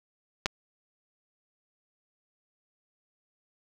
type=clicks; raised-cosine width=0.2 ms; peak=-7 / -17 dBFS; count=2; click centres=0.459 / 0.464 s; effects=none